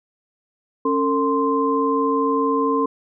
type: tone cluster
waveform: sine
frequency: 276.2 / 451.7 / 1043 Hz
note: C#4 / A4 / C6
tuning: -6 / +45 / -6 cents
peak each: -21 dBFS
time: 0.85-2.86 s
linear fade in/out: 5 ms
effects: none